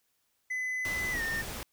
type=tone with pitch glide; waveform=triangle; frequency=2015 to 1816 Hz; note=B6 to A#6; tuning=+34 to -46 cents; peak=-29 dBFS; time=0.5-1.42 s; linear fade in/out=10 ms; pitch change=-180 cents; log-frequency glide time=1.11-1.22 s
type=noise; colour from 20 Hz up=pink; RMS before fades=-39 dBFS; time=0.85-1.63 s; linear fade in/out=0 ms
effects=white hiss -75 dBFS RMS until 1.72 s